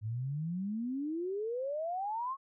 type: exponential sweep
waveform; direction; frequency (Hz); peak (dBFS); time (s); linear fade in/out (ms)
sine; up; 103.83 to 1108.7; -33; 0.01-2.37; 50
effects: none